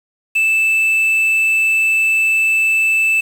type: tone with quantisation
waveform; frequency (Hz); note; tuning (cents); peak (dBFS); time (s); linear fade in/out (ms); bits
triangle; 2637; E7; 0; -10; 0.35-3.21; 10; 6
effects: none